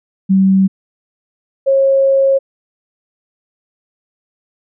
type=tone pair in turn; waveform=sine; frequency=191.8 / 542.5 Hz; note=G3 / C#5; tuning=-37 / -37 cents; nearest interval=octave + tritone; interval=1800 cents; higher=second; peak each=-7 / -8 dBFS; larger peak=first; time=0.29-0.68 / 1.66-2.39 s; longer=second; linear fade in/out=20 ms; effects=none